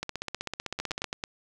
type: two click trains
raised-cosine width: 0.2 ms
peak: -14 / -15 dBFS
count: 5 / 17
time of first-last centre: 0.8-1.239 / 0.03-1.043 s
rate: 9.12 / 15.8 Hz
effects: none